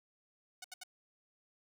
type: tone bursts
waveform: 5% pulse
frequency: 738 Hz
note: F#5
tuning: 5 cents flat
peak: -33 dBFS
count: 3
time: 0.62-0.836 s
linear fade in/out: 5 ms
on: 24 ms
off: 72 ms
effects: none